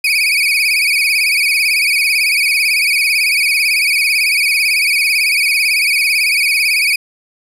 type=tone with vibrato; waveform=35% pulse; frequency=2370 Hz; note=D7; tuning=15 cents sharp; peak=-9 dBFS; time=0.04-6.96 s; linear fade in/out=5 ms; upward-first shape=sine; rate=18 Hz; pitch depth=120 cents each way; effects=resampled to 32000 Hz + 8-bit